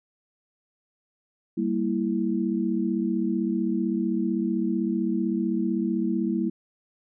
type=chord; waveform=sine; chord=E diminished; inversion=first; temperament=equal with one note detuned; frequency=196 / 231.7 / 329.6 Hz; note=G3 / Bb3 / E4; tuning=0 / -10 / 0 cents; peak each=-27 dBFS; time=1.57-6.5 s; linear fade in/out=10 ms; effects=none